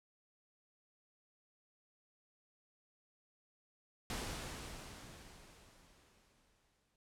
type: noise with exponential decay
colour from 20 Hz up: pink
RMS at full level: -40 dBFS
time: 4.1-6.96 s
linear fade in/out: 1 ms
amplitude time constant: 620 ms
effects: low-pass 10000 Hz 12 dB/octave